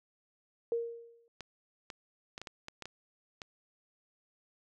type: tone with exponential decay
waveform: sine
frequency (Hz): 466.2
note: A#4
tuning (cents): 0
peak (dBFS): -27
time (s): 0.72-1.28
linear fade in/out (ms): 1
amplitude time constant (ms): 120
type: clicks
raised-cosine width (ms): 0.2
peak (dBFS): -25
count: 9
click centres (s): 1.407 / 1.902 / 2.379 / 2.416 / 2.472 / 2.684 / 2.823 / 2.856 / 3.418
effects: none